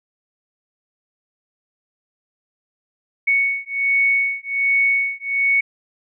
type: beating tone pair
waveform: sine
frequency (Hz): 2220 / 2221.3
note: C#7 / C#7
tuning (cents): +2 / +3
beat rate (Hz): 1.3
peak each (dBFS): -19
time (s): 3.27-5.61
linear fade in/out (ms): 10
effects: none